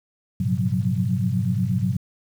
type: tone cluster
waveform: sine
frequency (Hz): 102 / 116.7 / 131.9 / 178.2 / 186.4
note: G#2 / A#2 / C3 / F3 / F#3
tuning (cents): -31 / +2 / +14 / +35 / +13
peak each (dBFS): -26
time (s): 0.4-1.97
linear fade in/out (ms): 5
effects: 8-bit